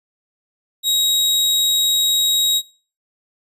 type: tone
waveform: sawtooth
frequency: 3804 Hz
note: A#7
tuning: 34 cents sharp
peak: -12 dBFS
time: 0.83-2.62 s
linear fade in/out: 50 ms
effects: noise-tail reverb RT60 0.4 s tail -21 dB re dry + resampled to 32000 Hz